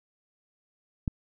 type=click; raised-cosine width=5 ms; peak=-15 dBFS; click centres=1.078 s; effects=none